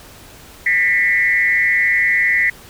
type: tone with frequency modulation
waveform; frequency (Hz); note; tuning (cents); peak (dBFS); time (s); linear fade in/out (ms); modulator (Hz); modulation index
sine; 1986; B6; +9; -12; 0.66-2.5; 5; 173; 0.88
effects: pink hiss -41 dBFS RMS until 2.69 s